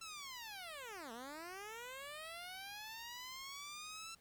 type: linear two-way sweep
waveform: 10% pulse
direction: down then up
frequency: 1347 to 220 to 1347 Hz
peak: -39 dBFS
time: 0.01-4.15 s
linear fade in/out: 5 ms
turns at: 1.12 s
effects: pink hiss -70 dBFS RMS until 4.2 s